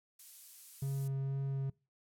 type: noise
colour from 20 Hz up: violet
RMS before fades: -49 dBFS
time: 0.19-1.08 s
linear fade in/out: 5 ms
type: tone with vibrato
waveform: triangle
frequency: 136.4 Hz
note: C#3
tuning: 28 cents flat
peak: -31 dBFS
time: 0.82-1.7 s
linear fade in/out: 5 ms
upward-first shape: sine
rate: 2.1 Hz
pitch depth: 9 cents each way
effects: noise-tail reverb RT60 0.3 s tail -24 dB re dry + low-pass 12000 Hz 12 dB/octave